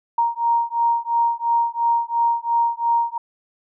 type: beating tone pair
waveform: sine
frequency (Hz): 933 / 935.9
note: A#5 / A#5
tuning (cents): +1 / +7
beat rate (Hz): 2.9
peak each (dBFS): -20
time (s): 0.18-3.18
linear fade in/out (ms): 5
effects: none